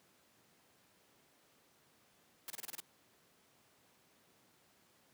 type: noise bursts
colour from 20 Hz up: white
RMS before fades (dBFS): -44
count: 7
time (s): 2.48-2.802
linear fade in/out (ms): 2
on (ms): 22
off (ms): 28
effects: pink hiss -69 dBFS RMS until 5.13 s + high-pass 150 Hz 12 dB/octave